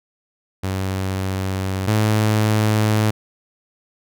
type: tone pair in turn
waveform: sawtooth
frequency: 95.3 / 107.4 Hz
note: G2 / A2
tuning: -48 / -41 cents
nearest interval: major second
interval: 207 cents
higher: second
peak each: -17 / -11 dBFS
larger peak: second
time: 0.63-1.87 / 1.87-3.11 s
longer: neither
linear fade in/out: 10 ms
effects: none